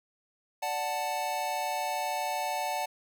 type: chord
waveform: square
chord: D major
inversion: none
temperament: equal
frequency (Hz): 587.3 / 740 / 880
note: D5 / F#5 / A5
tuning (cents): 0 / 0 / 0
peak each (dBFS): -38 / -34 / -34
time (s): 0.62-2.86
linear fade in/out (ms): 10
effects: none